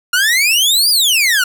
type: exponential two-way sweep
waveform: sawtooth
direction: up then down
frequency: 1396.9 to 4978 to 1396.9 Hz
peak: -7 dBFS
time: 0.13-1.44 s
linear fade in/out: 5 ms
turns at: 0.9 s
effects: none